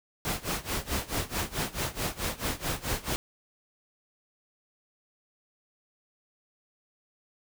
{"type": "noise with tremolo", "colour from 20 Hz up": "pink", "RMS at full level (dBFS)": -29, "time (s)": [0.25, 3.16], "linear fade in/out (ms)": 0, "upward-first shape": "sine", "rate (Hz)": 4.6, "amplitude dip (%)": 90, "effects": []}